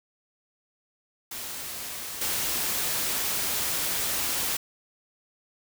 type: noise with level steps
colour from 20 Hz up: white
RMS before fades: -36 / -28 dBFS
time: 1.31-4.57 s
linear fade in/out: 5 ms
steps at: 2.21 s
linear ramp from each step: 5 ms
effects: none